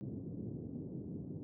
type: band-pass noise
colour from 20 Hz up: pink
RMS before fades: -44 dBFS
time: 0.01-1.43 s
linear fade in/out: 0 ms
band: 100 to 350 Hz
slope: 24 dB/octave
effects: none